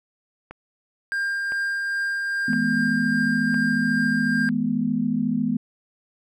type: click train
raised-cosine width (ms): 0.5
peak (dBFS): -22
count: 4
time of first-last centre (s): 0.51-3.543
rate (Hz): 0.989
type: tone with tremolo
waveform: triangle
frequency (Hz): 1600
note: G6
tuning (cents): +35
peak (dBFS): -20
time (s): 1.12-4.49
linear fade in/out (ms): 0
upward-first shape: triangle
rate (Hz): 2.5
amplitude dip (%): 25
type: chord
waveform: sine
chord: E major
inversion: none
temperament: equal with one note detuned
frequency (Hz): 164.81 / 212.8 / 246.9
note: E3 / G#3 / B3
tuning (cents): 0 / +42 / 0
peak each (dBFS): -29 / -24 / -23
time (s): 2.48-5.57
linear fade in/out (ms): 5
effects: none